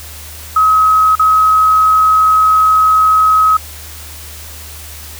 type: tone with dropouts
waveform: sine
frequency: 1274 Hz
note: D#6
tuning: 41 cents sharp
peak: -6 dBFS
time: 0.56-3.57 s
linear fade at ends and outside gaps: 5 ms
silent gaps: 1.154-1.194 s
effects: added 76 Hz sine -32 dBFS peak until 5.19 s + white hiss -32 dBFS RMS until 5.19 s